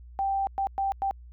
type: tone bursts at uneven times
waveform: sine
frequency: 784 Hz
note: G5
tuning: in tune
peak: -24 dBFS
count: 4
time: 0.19-0.47 / 0.58-0.67 / 0.78-0.92 / 1.02-1.11 s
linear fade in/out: 0 ms
effects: added 60 Hz sine -44 dBFS peak until 1.32 s